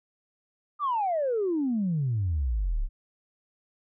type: exponential sweep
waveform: sine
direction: down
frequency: 1231 to 30.62 Hz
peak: -23 dBFS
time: 0.79-2.89 s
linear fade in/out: 50 ms
effects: tanh soft clip ceiling -20 dBFS